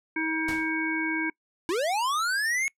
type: harmonic tone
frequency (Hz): 318.8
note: D#4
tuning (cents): +42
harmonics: 1 / 3 / 5 / 7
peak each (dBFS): -29 / -36 / -32 / -30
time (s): 0.16-1.3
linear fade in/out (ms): 5
type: noise with exponential decay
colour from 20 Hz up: pink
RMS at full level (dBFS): -32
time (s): 0.48-0.75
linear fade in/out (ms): 5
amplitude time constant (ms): 57
type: linear sweep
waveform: square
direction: up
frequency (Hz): 311.1 to 2211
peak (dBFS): -25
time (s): 1.69-2.68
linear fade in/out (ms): 0
effects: noise-tail reverb RT60 0.1 s tail -24 dB re dry + low-pass 11000 Hz 12 dB/octave